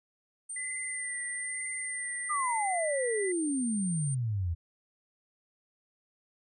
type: tone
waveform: sine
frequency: 8870 Hz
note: C#9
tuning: in tune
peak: -36 dBFS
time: 0.49-4.15 s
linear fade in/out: 10 ms
type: tone with vibrato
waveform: sine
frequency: 1999 Hz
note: B6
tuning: 20 cents sharp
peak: -36 dBFS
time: 0.56-3.32 s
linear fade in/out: 5 ms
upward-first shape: sine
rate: 1.1 Hz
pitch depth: 39 cents each way
type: exponential sweep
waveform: sine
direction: down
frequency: 1244.5 to 80.4 Hz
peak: -28 dBFS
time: 2.29-4.55 s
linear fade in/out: 20 ms
effects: none